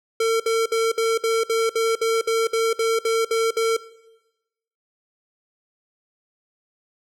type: tone bursts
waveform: square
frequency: 452.3 Hz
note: A4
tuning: 48 cents sharp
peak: -18 dBFS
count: 14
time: 0.2-3.767 s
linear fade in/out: 5 ms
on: 200 ms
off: 59 ms
effects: noise-tail reverb RT60 1.0 s tail -18 dB re dry + low-pass 11000 Hz 12 dB/octave